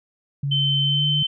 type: tone with pitch glide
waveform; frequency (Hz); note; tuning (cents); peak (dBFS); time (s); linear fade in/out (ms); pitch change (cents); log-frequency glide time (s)
sine; 140.7 to 147.87; C#3 to D3; +26 to +12; -21; 0.43-1.23; 5; +86; 0.81-1.07
type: tone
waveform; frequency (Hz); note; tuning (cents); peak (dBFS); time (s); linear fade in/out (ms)
sine; 3080; G7; -31; -19; 0.51-1.27; 10
effects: none